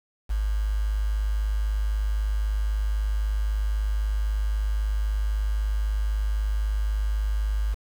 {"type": "tone with quantisation", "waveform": "sine", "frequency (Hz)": 51.91, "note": "G#1", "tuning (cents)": 0, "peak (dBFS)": -22, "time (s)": [0.29, 7.75], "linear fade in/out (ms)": 20, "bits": 7, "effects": []}